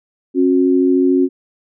sine tone pair together, 270.9 / 364.8 Hz, C#4 / F#4, -40 / -24 cents, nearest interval perfect fourth, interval 516 cents, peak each -12 / -14 dBFS, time 0.34-1.29 s, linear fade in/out 50 ms, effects none

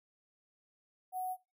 sine tone with sample-and-hold, 741 Hz, F#5, 2 cents sharp, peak -34 dBFS, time 1.12-1.37 s, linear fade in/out 50 ms, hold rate 11025 Hz, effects noise-tail reverb RT60 0.2 s tail -17 dB re dry

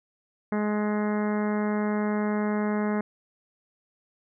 harmonic tone, 210 Hz, G#3, 19 cents sharp, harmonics 1 / 2 / 3 / 4 / 5 / 6 / 7 / 8 / 9 / 10, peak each -25 / -31 / -35 / -37 / -39 / -41 / -42 / -43 / -44 / -45 dBFS, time 0.52-3.01 s, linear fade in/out 2 ms, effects none

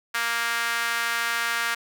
sawtooth tone with high-pass filter, 233.1 Hz, A#3, in tune, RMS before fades -26 dBFS, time 0.14-1.75 s, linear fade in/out 10 ms, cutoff 1500 Hz, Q 2.2, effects none

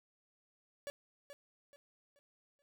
45% pulse tone with echo, 570 Hz, C#5, 48 cents sharp, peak -40 dBFS, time 0.87-0.9 s, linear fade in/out 0 ms, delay 430 ms, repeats 4, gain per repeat -9 dB, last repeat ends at 2.62 s, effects none

